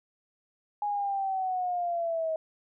sine linear sweep, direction down, 832 to 633 Hz, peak -27 dBFS, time 0.82-2.36 s, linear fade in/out 2 ms, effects none

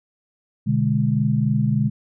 sine chord, G# diminished, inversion first, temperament equal, 123.47 / 146.83 / 207.7 Hz, B2 / D3 / G#3, 0 / 0 / 0 cents, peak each -21 dBFS, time 0.66-1.9 s, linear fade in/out 20 ms, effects none

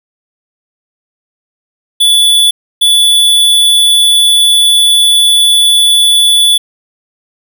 square tone pair in turn, 3452 / 3452 Hz, A7 / A7, -34 / -34 cents, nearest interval unison, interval 0 cents, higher neither, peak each -5 dBFS, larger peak neither, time 2-2.51 / 2.81-6.58 s, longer second, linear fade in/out 10 ms, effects none

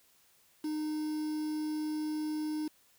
triangle tone with quantisation, 306.7 Hz, D#4, 25 cents flat, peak -30 dBFS, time 0.64-2.68 s, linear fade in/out 5 ms, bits 8, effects white hiss -66 dBFS RMS until 2.98 s

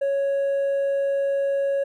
triangle tone with hard clipping, 554.4 Hz, C#5, in tune, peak -19 dBFS, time 0.01-1.84 s, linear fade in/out 10 ms, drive 1 dB, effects none

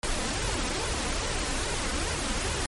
pink noise with flanger, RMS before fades -29 dBFS, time 0.03-2.66 s, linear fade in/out 2 ms, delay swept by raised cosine 2 to 4 ms, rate 2.4 Hz, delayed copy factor +0.55, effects MP3 48 kbps

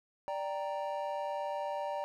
triangle chord, G minor, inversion second, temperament equal, 587.3 / 784 / 932.3 Hz, D5 / G5 / Bb5, 0 / 0 / 0 cents, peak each -35 / -38 / -37 dBFS, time 0.28-2.04 s, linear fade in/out 0 ms, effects none

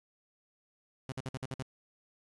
sawtooth tone bursts, 131.5 Hz, C3, 9 cents sharp, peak -32 dBFS, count 7, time 1.09-1.625 s, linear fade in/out 0 ms, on 31 ms, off 53 ms, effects resampled to 24000 Hz + 10-bit

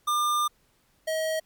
square tone pair in turn, 1200 / 635.7 Hz, D6 / D#5, +37 / +37 cents, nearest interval major seventh, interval 1100 cents, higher first, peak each -23 / -26 dBFS, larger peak first, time 0.07-0.48 / 1.07-1.4 s, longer first, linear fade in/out 10 ms, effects pink hiss -66 dBFS RMS until 1.45 s + MP3 96 kbps

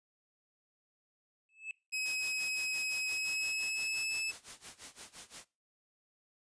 triangle tone with exponential growth, 2609 Hz, E7, 18 cents flat, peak -33 dBFS, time 1.49-1.71 s, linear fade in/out 1 ms, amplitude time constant 47 ms
sawtooth tone with pitch glide, 2547 to 2611 Hz, D#7 to E7, +40 to -17 cents, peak -30 dBFS, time 1.92-4.32 s, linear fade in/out 20 ms, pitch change +43 cents, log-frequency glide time 3.03-4.19 s
white noise with tremolo, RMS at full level -46 dBFS, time 2.05-5.45 s, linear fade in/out 10 ms, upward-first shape sine, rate 5.8 Hz, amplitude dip 90%
effects noise-tail reverb RT60 0.3 s tail -22 dB re dry + resampled to 22050 Hz

